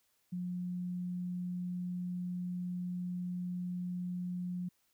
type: tone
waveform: sine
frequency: 178.9 Hz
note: F3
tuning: 42 cents sharp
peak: -35 dBFS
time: 0.32-4.69 s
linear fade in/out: 10 ms
effects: white hiss -75 dBFS RMS until 4.93 s